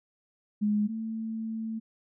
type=tone pair in turn; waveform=sine; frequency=209.1 / 222.7 Hz; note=G#3 / A3; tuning=+12 / +21 cents; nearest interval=minor second; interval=109 cents; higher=second; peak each=-23 / -31 dBFS; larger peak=first; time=0.61-0.88 / 0.88-1.8 s; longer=second; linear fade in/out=20 ms; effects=none